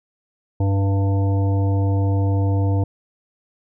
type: harmonic tone with a mistuned harmonic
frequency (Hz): 98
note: G2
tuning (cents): 0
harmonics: 1 / 3 / 5 / 7 / 9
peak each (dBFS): -16 / -26 / -30 / -33 / -35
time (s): 0.6-2.84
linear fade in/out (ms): 5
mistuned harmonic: 9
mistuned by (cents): +22
effects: none